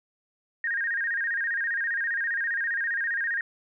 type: tone with vibrato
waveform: sine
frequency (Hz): 1731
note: A6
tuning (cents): -29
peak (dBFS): -25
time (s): 0.64-3.41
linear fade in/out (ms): 2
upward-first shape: square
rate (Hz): 15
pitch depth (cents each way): 120
effects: none